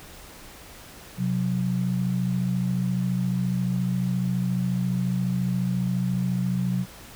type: tone pair together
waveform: sine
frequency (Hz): 128.5 / 182.88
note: C3 / F#3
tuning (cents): -31 / -20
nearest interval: tritone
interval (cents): 611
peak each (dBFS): -26 / -24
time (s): 1.17-6.86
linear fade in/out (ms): 50
effects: pink hiss -45 dBFS RMS until 7.15 s